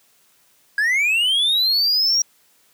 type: linear sweep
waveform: triangle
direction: up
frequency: 1618 to 5710 Hz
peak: -14 dBFS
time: 0.78-2.22 s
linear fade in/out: 2 ms
effects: white hiss -58 dBFS RMS until 2.73 s + high-pass 100 Hz 12 dB/octave